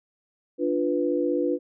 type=chord; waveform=sine; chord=B diminished; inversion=first; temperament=equal; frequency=293.7 / 349.2 / 493.9 Hz; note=D4 / F4 / B4; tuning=0 / 0 / 0 cents; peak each=-26 dBFS; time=0.58-1.59 s; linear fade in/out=50 ms; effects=none